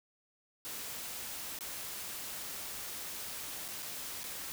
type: noise with dropouts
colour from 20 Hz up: white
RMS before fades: -42 dBFS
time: 0.65-4.52 s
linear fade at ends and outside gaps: 0 ms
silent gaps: 1.588-1.608 / 3.681-3.686 / 3.823-3.828 / 4.233-4.24 s
effects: none